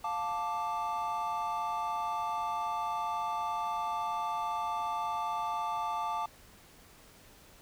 triangle chord, D minor, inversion first, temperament just, 704.8 / 881 / 1174.7 Hz, F5 / A5 / D6, +16 / +2 / 0 cents, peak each -37 / -32 / -34 dBFS, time 0.04-6.26 s, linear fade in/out 5 ms, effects pink hiss -57 dBFS RMS until 7.61 s

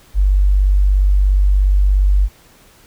sine tone, 48.5 Hz, G1, 18 cents flat, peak -9 dBFS, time 0.14-2.29 s, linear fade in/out 50 ms, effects pink hiss -48 dBFS RMS until 2.86 s

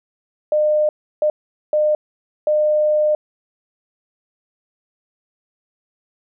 sine tone bursts at uneven times, 606 Hz, D#5, 46 cents flat, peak -13 dBFS, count 4, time 0.52-0.89 / 1.22-1.3 / 1.73-1.95 / 2.47-3.15 s, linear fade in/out 2 ms, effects none

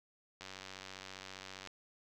click train, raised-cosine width 0.2 ms, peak -29 dBFS, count 121, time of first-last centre 0.41-1.673 s, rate 95 Hz, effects none

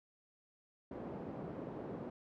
pink band-pass noise, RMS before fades -45 dBFS, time 0.91-2.1 s, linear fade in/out 5 ms, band 180 to 580 Hz, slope 12 dB/octave, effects none

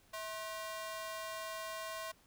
sawtooth ring-modulated tone, 860 Hz, A5, 40 cents flat, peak -34 dBFS, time 0.13-2.12 s, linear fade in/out 10 ms, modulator 211 Hz, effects pink hiss -67 dBFS RMS until 2.26 s

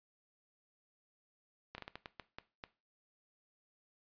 slowing click train, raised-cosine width 0.3 ms, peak -28 dBFS, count 9, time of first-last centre 1.75-2.639 s, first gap 31 ms, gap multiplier 1.35, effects noise-tail reverb RT60 0.3 s tail -17 dB re dry + resampled to 11025 Hz

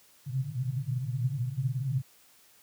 white band-pass noise, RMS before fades -31 dBFS, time 0.26-2.02 s, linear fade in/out 20 ms, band 120 to 140 Hz, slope 96 dB/octave, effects white hiss -60 dBFS RMS until 2.62 s + high-pass 60 Hz 12 dB/octave

